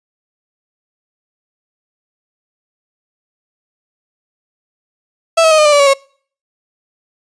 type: tone with pitch steps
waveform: 35% pulse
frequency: 659.3 / 642 / 625.2 / 608.8 / 592.8 / 577.3 / 562.1 / 547.4 Hz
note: E5 / E5 / D#5 / D#5 / D5 / D5 / C#5 / C#5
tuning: 0 / -46 / +8 / -38 / +16 / -30 / +24 / -22 cents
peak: -5 dBFS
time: 5.37-5.938 s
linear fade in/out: 10 ms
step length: 71 ms
effects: noise-tail reverb RT60 0.5 s tail -26 dB re dry + resampled to 22050 Hz